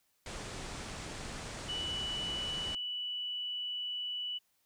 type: low-pass noise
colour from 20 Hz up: pink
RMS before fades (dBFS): -43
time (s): 0.26-2.75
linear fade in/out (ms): 2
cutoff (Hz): 9100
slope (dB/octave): 48
type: tone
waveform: sine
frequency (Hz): 2960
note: F#7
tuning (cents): 0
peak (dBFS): -35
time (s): 1.68-4.39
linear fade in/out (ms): 20
effects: white hiss -75 dBFS RMS until 4.65 s